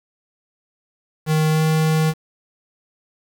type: tone with pitch glide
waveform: square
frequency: 156 to 157.54 Hz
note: D#3 to D#3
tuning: +5 to +22 cents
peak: -16 dBFS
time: 1.26-2.14 s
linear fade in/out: 50 ms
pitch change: +17 cents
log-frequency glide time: 1.5-1.62 s
effects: 7-bit